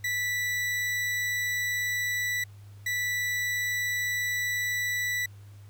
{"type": "tone pair in turn", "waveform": "40% pulse", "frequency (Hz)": [1967, 1967], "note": ["B6", "B6"], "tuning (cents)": [-7, -7], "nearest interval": "unison", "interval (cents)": 0, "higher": "neither", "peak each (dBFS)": -26, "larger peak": "neither", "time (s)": [[0.04, 2.44], [2.86, 5.26]], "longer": "neither", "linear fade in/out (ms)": 5, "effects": ["added 101 Hz sine -45 dBFS peak until 5.69 s", "pink hiss -61 dBFS RMS until 5.69 s"]}